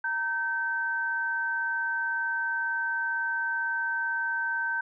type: tone pair together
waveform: sine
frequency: 923.9 / 1546 Hz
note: A#5 / G6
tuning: -16 / -24 cents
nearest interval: major sixth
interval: 892 cents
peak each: -34 / -27 dBFS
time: 0.04-4.81 s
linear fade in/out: 5 ms
effects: none